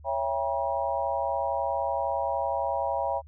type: chord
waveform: sine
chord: C# diminished seventh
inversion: none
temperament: just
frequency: 554.4 / 665.2 / 798.3 / 957.9 Hz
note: C#5 / E5 / G5 / Bb5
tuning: 0 / +16 / +31 / +47 cents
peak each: -31 dBFS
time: 0.04-3.22 s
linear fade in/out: 50 ms
effects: added 75 Hz sine -46 dBFS peak until 3.27 s